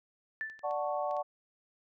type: tone with exponential decay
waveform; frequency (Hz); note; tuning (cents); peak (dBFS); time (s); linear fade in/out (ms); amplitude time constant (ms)
sine; 1761; A6; +1; -31; 0.41-0.72; 0; 67
type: clicks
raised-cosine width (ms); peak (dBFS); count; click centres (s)
0.2; -38; 5; 0.499 / 0.592 / 0.71 / 1.111 / 1.167
type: chord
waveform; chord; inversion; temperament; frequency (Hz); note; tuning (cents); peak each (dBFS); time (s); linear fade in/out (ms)
sine; D major seventh; none; equal; 587.3 / 740 / 880 / 1108.7; D5 / F#5 / A5 / C#6; 0 / 0 / 0 / 0; -34 / -35 / -39 / -39; 0.63-1.23; 20
effects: none